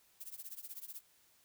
violet noise with tremolo, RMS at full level -44 dBFS, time 0.2-1.01 s, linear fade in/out 10 ms, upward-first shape triangle, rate 16 Hz, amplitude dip 100%, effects white hiss -69 dBFS RMS until 1.44 s

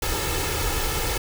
pink noise with comb filter, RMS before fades -25 dBFS, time 0.02-1.18 s, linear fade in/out 5 ms, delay 2.3 ms, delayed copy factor +0.7, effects none

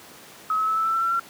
sine tone with pitch steps, 1279 / 1290.9 / 1302.9 / 1315 / 1327.2 / 1339.5 / 1351.9 / 1364.5 Hz, D#6 / E6 / E6 / E6 / E6 / E6 / E6 / F6, +47 / -37 / -21 / -5 / +11 / +27 / +43 / -41 cents, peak -20 dBFS, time 0.5-1.196 s, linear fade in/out 2 ms, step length 87 ms, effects pink hiss -45 dBFS RMS until 1.29 s + high-pass 200 Hz 12 dB/octave

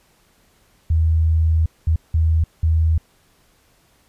sine tone bursts at uneven times, 80.4 Hz, E2, 43 cents flat, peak -13 dBFS, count 4, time 0.9-1.66 / 1.87-1.96 / 2.14-2.44 / 2.63-2.98 s, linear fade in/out 5 ms, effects pink hiss -58 dBFS RMS until 4.08 s + resampled to 32000 Hz

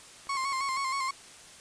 click train, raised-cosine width 0.5 ms, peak -34 dBFS, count 7, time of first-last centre 0.27-0.774 s, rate 11.9 Hz
35% pulse tone with vibrato, 1079 Hz, C#6, 47 cents flat, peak -27 dBFS, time 0.29-1.11 s, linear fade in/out 5 ms, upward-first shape square, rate 6.3 Hz, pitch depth 44 cents each way
effects white hiss -50 dBFS RMS until 1.6 s + resampled to 22050 Hz

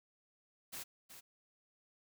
white noise with echo, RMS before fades -45 dBFS, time 0.72-0.84 s, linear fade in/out 20 ms, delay 370 ms, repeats 1, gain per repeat -9 dB, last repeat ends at 1.21 s, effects none

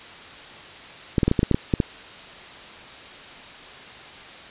clicks, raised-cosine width 3 ms, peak -5 dBFS, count 10, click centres 1.182 / 1.232 / 1.28 / 1.314 / 1.392 / 1.431 / 1.513 / 1.545 / 1.738 / 1.802 s, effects white hiss -41 dBFS RMS until 4.5 s + resampled to 8000 Hz

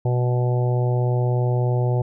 harmonic tone, 123.47 Hz, B2, in tune, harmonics 1 / 3 / 4 / 5 / 6 / 7, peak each -18 / -28 / -30 / -32 / -34 / -35 dBFS, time 0.05-2.02 s, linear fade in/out 5 ms, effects none

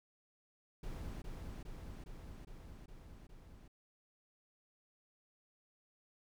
brown noise with echo, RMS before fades -44 dBFS, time 0.83-1.22 s, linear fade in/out 5 ms, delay 410 ms, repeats 6, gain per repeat -2 dB, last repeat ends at 3.68 s, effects none

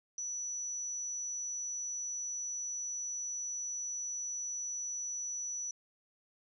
sine tone, 5920 Hz, F#8, in tune, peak -36 dBFS, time 0.18-5.71 s, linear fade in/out 2 ms, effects none

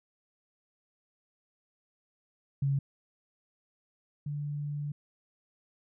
sine tone pair in turn, 138.59 / 146.13 Hz, C#3 / D3, 0 / -8 cents, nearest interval minor second, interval 92 cents, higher second, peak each -25 / -32 dBFS, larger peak first, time 2.62-2.79 / 4.26-4.92 s, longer second, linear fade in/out 5 ms, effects none

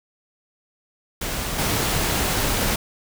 pink noise with level steps, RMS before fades -27 / -22 dBFS, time 1.21-2.76 s, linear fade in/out 5 ms, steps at 1.58 s, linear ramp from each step 10 ms, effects none

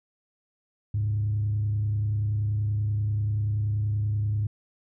sine tone with frequency modulation, 104.4 Hz, G#2, 10 cents sharp, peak -22 dBFS, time 0.94-4.47 s, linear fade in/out 5 ms, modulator 30.4 Hz, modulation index 0.32, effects tanh soft clip ceiling -19 dBFS

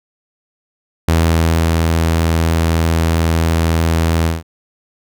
sawtooth tone with ADSR envelope, 82.1 Hz, E2, 6 cents flat, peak -6 dBFS, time 1.08-4.43 s, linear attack 4 ms, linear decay 660 ms, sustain -2 dB, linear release 170 ms, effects none

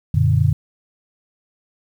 sine chord, Gb augmented, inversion none, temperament equal with one note detuned, 92.5 / 118.03 / 146.83 Hz, Gb2 / Bb2 / D3, 0 / +22 / 0 cents, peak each -17 dBFS, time 0.14-0.53 s, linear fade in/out 5 ms, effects 8-bit

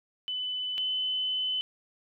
sine tone pair in turn, 3005 / 3026 Hz, F#7 / F#7, +26 / +38 cents, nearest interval unison, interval 12 cents, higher second, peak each -30 / -27 dBFS, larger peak second, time 0.28-0.78 / 0.78-1.61 s, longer second, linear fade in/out 0 ms, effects none

